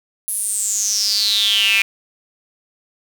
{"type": "tone with high-pass filter sweep", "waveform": "square", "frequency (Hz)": 104.8, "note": "G#2", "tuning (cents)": 16, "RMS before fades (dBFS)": -18, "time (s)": [0.28, 1.82], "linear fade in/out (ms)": 0, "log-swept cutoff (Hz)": [11000, 2400], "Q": 9.6, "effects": []}